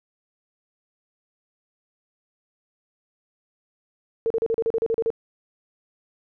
sine tone bursts, 453.8 Hz, A#4, 47 cents flat, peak -19 dBFS, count 11, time 4.26-5.103 s, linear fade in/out 0 ms, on 43 ms, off 37 ms, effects none

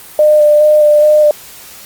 sine tone with vibrato, 601 Hz, D5, 40 cents sharp, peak -4 dBFS, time 0.19-1.31 s, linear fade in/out 2 ms, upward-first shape square, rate 2.4 Hz, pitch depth 13 cents each way, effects white hiss -34 dBFS RMS until 1.85 s + Opus 32 kbps

